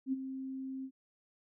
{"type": "tone with ADSR envelope", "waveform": "sine", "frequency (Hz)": 264.8, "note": "C4", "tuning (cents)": 21, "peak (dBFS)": -28, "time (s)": [0.06, 0.91], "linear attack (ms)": 66, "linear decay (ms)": 25, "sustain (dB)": -10, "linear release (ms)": 68, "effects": []}